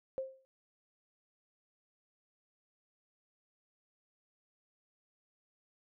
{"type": "tone with exponential decay", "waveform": "sine", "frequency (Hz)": 529, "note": "C5", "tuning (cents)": 19, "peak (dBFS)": -31, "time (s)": [0.18, 0.45], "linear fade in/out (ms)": 0, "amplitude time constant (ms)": 57, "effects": []}